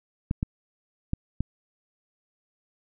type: clicks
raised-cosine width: 5 ms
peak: -13 dBFS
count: 4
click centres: 0.311 / 0.429 / 1.134 / 1.406 s
effects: none